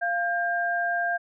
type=tone pair together; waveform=sine; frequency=694.8 / 1600 Hz; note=F5 / G6; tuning=-9 / +35 cents; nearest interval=octave + major second; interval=1444 cents; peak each=-26 dBFS; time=0.01-1.18 s; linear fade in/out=20 ms; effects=none